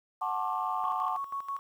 sine chord, D dominant seventh, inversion first, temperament equal with one note detuned, 740 / 880 / 1072.2 / 1174.7 Hz, F#5 / A5 / C6 / D6, 0 / 0 / +42 / 0 cents, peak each -34 dBFS, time 0.21-1.17 s, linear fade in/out 10 ms
sine tone with tremolo, 1108.7 Hz, C#6, in tune, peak -31 dBFS, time 0.84-1.59 s, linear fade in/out 0 ms, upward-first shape square, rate 6.2 Hz, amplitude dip 70%
effects tanh soft clip ceiling -19 dBFS + 10-bit

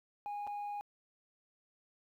sine tone with dropouts, 822 Hz, G#5, 18 cents flat, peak -35 dBFS, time 0.26-0.81 s, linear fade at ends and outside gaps 0 ms, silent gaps 0.468-0.474 s, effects tanh soft clip ceiling -37 dBFS + 12-bit

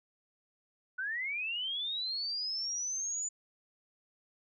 sine linear sweep, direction up, 1462 to 7040 Hz, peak -33 dBFS, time 0.98-3.29 s, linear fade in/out 10 ms, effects none

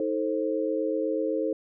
sine chord, A diminished, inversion second, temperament just, 316.8 / 440 / 528 Hz, Eb4 / A4 / C5, +31 / 0 / +16 cents, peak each -29 dBFS, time 0-1.53 s, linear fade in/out 2 ms, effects none

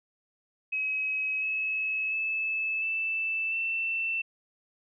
sine tone with pitch steps, 2550 / 2581 / 2613 / 2645 / 2677 Hz, D#7 / E7 / E7 / E7 / E7, +42 / -37 / -16 / +5 / +26 cents, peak -27 dBFS, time 0.72-4.22 s, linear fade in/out 10 ms, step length 700 ms, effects none

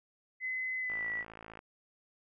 sine tone with pitch glide, 2033 to 1952.4 Hz, B6 to B6, +50 to -20 cents, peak -33 dBFS, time 0.4-1.25 s, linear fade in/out 50 ms, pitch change -70 cents, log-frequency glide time 0.78-1.09 s
click train, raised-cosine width 0.5 ms, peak -32 dBFS, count 39, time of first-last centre 0.9-1.591 s, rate 55 Hz
effects none

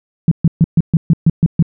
sine tone bursts, 163.5 Hz, E3, 14 cents flat, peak -5 dBFS, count 9, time 0.28-1.626 s, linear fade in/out 2 ms, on 34 ms, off 130 ms, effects none

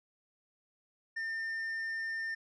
sine tone with tanh clipping, 1805 Hz, A6, 44 cents sharp, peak -35 dBFS, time 1.16-2.35 s, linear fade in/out 10 ms, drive 4 dB, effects none

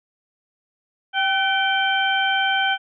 harmonic tone with a mistuned harmonic, 780 Hz, G5, 9 cents flat, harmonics 1 / 2 / 3 / 4, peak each -22 / -21 / -28 / -24 dBFS, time 1.13-2.78 s, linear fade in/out 50 ms, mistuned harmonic 2, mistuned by -48 cents, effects none

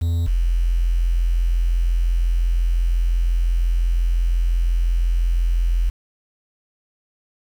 triangle / sine tone pair in turn, 84.4 / 42.86 Hz, E2 / F1, +41 / -32 cents, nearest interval octave, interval 1173 cents, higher first, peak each -15 dBFS, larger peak neither, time 0.01-0.27 / 0.27-5.9 s, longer second, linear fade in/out 10 ms, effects 7-bit

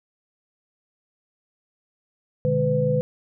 sine tone cluster, 122.9 / 149.2 / 205.7 / 503 Hz, B2 / D3 / G#3 / B4, -8 / +28 / -16 / +32 cents, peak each -28 / -23 / -29 / -21 dBFS, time 2.45-3.01 s, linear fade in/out 0 ms, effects none

